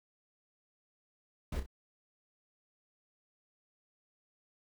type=noise with echo; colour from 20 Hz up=brown; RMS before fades=-35 dBFS; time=1.52-1.6 s; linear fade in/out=5 ms; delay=31 ms; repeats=2; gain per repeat=-8 dB; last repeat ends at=1.662 s; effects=none